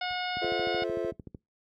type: harmonic tone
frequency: 725 Hz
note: F#5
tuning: 35 cents flat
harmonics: 1 / 2 / 3 / 4 / 5 / 6 / 7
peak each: -33 / -37 / -38 / -40 / -40 / -45 / -43 dBFS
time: 0.01-0.84 s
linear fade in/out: 5 ms
type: noise with exponential decay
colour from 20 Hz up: brown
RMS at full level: -43 dBFS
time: 0.1-0.2 s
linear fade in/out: 2 ms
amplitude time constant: 20 ms
type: click train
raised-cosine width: 3 ms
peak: -28 dBFS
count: 14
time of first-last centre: 0.37-1.347 s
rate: 13.3 Hz
type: chord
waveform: triangle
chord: F major seventh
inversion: none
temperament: just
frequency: 349.2 / 436.5 / 523.8 / 654.8 Hz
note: F4 / A4 / C5 / E5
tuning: 0 / -14 / +2 / -12 cents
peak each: -31 / -32 / -34 / -34 dBFS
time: 0.41-1.12 s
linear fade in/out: 20 ms
effects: noise-tail reverb RT60 0.2 s tail -24 dB re dry + high-pass 60 Hz 12 dB/octave